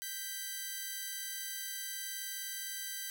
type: tone pair together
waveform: 5% pulse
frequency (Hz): 1568 / 1969.9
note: G6 / B6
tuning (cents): 0 / -5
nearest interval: major third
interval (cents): 395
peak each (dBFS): -30 / -32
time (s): 0.02-3.1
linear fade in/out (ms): 0
effects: none